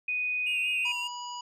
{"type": "tone with pitch glide", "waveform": "sine", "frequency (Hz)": [2487, 2503], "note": ["D#7", "D#7"], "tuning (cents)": [-1, 10], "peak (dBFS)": -27, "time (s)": [0.08, 0.92], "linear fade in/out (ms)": 5, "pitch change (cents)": 11, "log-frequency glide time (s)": [0.35, 0.69]}
{"type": "tone with vibrato", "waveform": "triangle", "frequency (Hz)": 2794, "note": "F7", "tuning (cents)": 0, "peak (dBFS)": -30, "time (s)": [0.46, 1.08], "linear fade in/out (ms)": 10, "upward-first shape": "sine", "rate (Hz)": 5.2, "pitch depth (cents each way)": 36}
{"type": "harmonic tone", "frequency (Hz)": 974, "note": "B5", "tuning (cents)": -24, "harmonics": [1, 3, 5, 7], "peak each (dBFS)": [-37, -43, -46, -47], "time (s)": [0.85, 1.41], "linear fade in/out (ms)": 5}
{"effects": []}